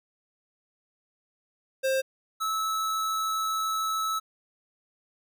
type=tone pair in turn; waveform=square; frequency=530 / 1303.5 Hz; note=C5 / E6; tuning=+22 / -20 cents; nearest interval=octave + major third; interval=1558 cents; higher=second; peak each=-24 / -27 dBFS; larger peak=first; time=1.83-2.02 / 2.4-4.2 s; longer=second; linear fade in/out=20 ms; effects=none